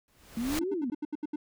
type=noise with exponential growth; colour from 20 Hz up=pink; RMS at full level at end=-30 dBFS; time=0.08-0.59 s; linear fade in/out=1 ms; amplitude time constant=110 ms
type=exponential two-way sweep; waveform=sine; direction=up then down; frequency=220.3 to 409.5 to 224.3 Hz; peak=-29 dBFS; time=0.37-0.9 s; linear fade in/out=2 ms; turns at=0.72 s
type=tone bursts; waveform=triangle; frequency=299 Hz; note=D4; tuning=31 cents sharp; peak=-28 dBFS; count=8; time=0.61-1.36 s; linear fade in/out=5 ms; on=29 ms; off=74 ms
effects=none